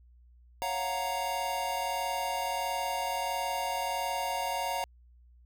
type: chord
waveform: square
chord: Gb major seventh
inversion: second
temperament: equal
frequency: 554.4 / 698.5 / 740 / 932.3 Hz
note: Db5 / F5 / Gb5 / Bb5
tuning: 0 / 0 / 0 / 0 cents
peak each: -40 / -38 / -37 / -34 dBFS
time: 0.62-4.84 s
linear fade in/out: 0 ms
effects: added 60 Hz sine -55 dBFS peak until 5.45 s